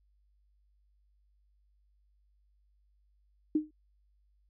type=tone with exponential decay; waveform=sine; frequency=306.5 Hz; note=D#4; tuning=26 cents flat; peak=-21 dBFS; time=3.55-3.71 s; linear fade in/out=5 ms; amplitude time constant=33 ms; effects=added 50 Hz sine -66 dBFS peak until 4.49 s